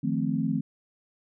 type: chord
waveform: sine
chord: F dominant seventh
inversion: third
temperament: equal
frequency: 155.56 / 174.61 / 220 / 261.6 Hz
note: Eb3 / F3 / A3 / C4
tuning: 0 / 0 / 0 / 0 cents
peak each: -30 / -31 / -29 / -29 dBFS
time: 0.03-0.61 s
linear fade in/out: 10 ms
effects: none